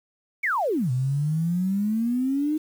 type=exponential two-way sweep; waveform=sine; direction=down then up; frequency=2349 to 123.47 to 313.2 Hz; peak=-21 dBFS; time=0.43-2.58 s; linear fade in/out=10 ms; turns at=0.91 s; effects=8-bit